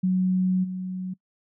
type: tone with level steps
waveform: sine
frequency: 185 Hz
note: F#3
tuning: in tune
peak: -19 / -28 dBFS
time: 0.03-1.14 s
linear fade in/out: 10 ms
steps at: 0.63 s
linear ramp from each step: 20 ms
effects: noise-tail reverb RT60 0.1 s tail -23 dB re dry